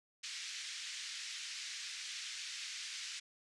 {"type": "band-pass noise", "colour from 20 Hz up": "white", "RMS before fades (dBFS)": -45, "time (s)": [0.23, 3.2], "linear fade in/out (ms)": 10, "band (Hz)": [1800, 6300], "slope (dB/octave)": 24, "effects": ["resampled to 24000 Hz"]}